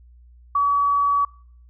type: tone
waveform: sine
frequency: 1138 Hz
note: C#6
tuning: 45 cents sharp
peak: -16 dBFS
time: 0.55-1.25 s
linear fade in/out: 5 ms
effects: noise-tail reverb RT60 0.5 s tail -23 dB re dry + added 60 Hz sine -46 dBFS peak until 1.69 s